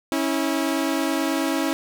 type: tone pair together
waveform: sawtooth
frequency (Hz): 275 / 324.2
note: C#4 / E4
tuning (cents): -14 / -29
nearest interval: minor third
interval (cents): 285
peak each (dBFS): -20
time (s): 0.12-1.73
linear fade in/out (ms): 0
effects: none